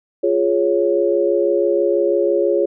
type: chord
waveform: sine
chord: Db major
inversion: first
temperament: equal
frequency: 349.2 / 415.3 / 554.4 Hz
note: F4 / Ab4 / Db5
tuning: 0 / 0 / 0 cents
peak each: -18 dBFS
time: 0.23-2.66 s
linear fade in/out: 10 ms
effects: none